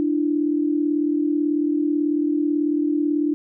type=tone pair together; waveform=sine; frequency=296.6 / 334.8 Hz; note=D4 / E4; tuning=+17 / +27 cents; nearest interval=major second; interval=210 cents; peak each=-19 / -24 dBFS; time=0-3.34 s; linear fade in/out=0 ms; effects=none